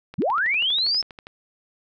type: click train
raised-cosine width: 0.3 ms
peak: -23 dBFS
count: 15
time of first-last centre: 0.14-1.269 s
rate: 12.4 Hz
type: linear sweep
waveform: sine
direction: up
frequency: 107 to 5330 Hz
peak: -19 dBFS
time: 0.18-1.02 s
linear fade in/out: 10 ms
effects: none